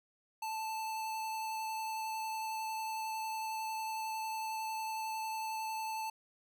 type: tone with vibrato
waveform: square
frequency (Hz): 880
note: A5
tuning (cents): 0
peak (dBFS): -37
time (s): 0.42-6.1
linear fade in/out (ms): 5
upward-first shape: sine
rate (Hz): 11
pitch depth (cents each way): 9
effects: none